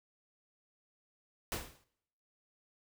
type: noise with exponential decay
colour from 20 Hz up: pink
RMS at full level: -34 dBFS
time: 1.52-1.84 s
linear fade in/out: 1 ms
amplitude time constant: 68 ms
effects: noise-tail reverb RT60 0.8 s tail -23 dB re dry